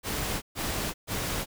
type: noise bursts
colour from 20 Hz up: pink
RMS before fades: -31 dBFS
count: 3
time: 0.03-1.46 s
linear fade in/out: 50 ms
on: 390 ms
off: 130 ms
effects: none